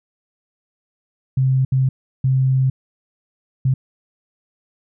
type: tone bursts at uneven times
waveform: sine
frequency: 131.6 Hz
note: C3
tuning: 10 cents sharp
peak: -13 dBFS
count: 4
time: 1.37-1.65 / 1.72-1.89 / 2.24-2.7 / 3.65-3.74 s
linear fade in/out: 5 ms
effects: none